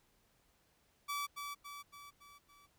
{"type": "tone with echo", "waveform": "sawtooth", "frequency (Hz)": 1152, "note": "D6", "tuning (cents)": -34, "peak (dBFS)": -33, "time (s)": [1.08, 1.27], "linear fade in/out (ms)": 20, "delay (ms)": 280, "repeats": 5, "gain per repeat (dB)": -5, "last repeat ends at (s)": 2.67, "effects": ["pink hiss -73 dBFS RMS until 2.78 s"]}